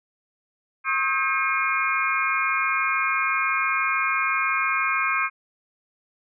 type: tone cluster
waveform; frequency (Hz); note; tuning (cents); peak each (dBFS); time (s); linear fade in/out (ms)
sine; 1083 / 1276 / 1591 / 2161 / 2425; C#6 / D#6 / G6 / C#7 / D#7; -41 / +43 / +25 / -45 / -45; -27; 0.84-5.3; 50
effects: none